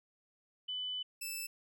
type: tone pair in turn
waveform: sine / 10% pulse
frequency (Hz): 3000 / 2639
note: F#7 / E7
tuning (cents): +23 / +1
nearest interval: major second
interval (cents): 222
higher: first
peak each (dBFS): -36 / -30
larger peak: second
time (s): 0.68-1.03 / 1.21-1.47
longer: first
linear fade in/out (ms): 10
effects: none